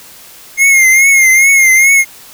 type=tone with vibrato; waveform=square; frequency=2135 Hz; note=C7; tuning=34 cents sharp; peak=-5 dBFS; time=0.57-2.05 s; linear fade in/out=50 ms; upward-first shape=triangle; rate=2.4 Hz; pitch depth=72 cents each way; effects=white hiss -36 dBFS RMS until 2.33 s